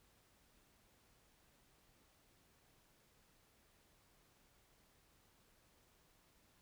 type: silence
effects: pink hiss -72 dBFS RMS until 6.61 s